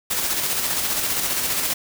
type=noise with tremolo; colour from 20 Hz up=white; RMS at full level=-22 dBFS; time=0.1-1.74 s; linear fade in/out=10 ms; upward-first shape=square; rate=15 Hz; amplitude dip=30%; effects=none